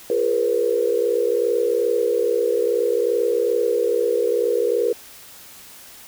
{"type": "tone cluster", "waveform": "sine", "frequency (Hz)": [349.7, 417, 477.6, 520], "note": ["F4", "G#4", "A#4", "C5"], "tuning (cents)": [2, 7, 42, -11], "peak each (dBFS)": [-28, -22, -19, -28], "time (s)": [0.1, 4.93], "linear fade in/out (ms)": 2, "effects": ["white hiss -43 dBFS RMS until 6.07 s"]}